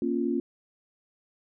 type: chord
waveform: sine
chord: Bb minor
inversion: none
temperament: equal with one note detuned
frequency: 236.1 / 277.2 / 349.2 Hz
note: Bb3 / Db4 / F4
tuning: +22 / 0 / 0 cents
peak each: -29 dBFS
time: 0.02-0.4 s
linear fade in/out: 2 ms
effects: none